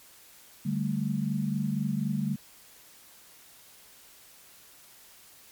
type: chord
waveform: sine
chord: D suspended fourth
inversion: none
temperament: equal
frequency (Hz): 146.83 / 196 / 220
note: D3 / G3 / A3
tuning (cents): 0 / 0 / 0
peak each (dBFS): -31 / -30 / -31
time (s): 0.65-2.36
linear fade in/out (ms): 10
effects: white hiss -54 dBFS RMS until 5.51 s + MP3 96 kbps